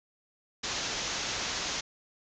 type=low-pass noise; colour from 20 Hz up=white; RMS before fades=-34 dBFS; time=0.63-1.81 s; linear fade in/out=10 ms; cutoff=6900 Hz; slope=96 dB/octave; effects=none